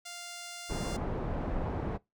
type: tone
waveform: 5% pulse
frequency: 698.5 Hz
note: F5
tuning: in tune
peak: -30 dBFS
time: 0.05-0.97 s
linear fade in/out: 10 ms
type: low-pass noise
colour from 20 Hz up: pink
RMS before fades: -34 dBFS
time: 0.69-1.98 s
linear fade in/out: 20 ms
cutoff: 830 Hz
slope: 12 dB/octave
effects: noise-tail reverb RT60 0.2 s tail -22 dB re dry